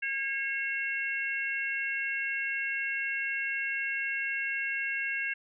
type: harmonic tone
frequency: 544 Hz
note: C#5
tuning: 33 cents flat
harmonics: 3 / 4 / 5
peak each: -33 / -34 / -35 dBFS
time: 0.02-5.34 s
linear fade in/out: 10 ms
effects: none